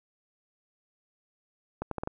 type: accelerating click train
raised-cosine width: 1 ms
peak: -18 dBFS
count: 5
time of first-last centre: 1.82-2.074 s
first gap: 93 ms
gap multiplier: 0.75
effects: none